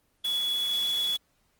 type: tone in noise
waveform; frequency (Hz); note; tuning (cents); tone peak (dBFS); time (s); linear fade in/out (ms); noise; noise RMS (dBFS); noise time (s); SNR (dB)
sine; 3390; G#7; +35; -25; 0.24-1.17; 10; white; -40; 0.24-1.17; +12
effects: pink hiss -70 dBFS RMS until 1.59 s + Opus 24 kbps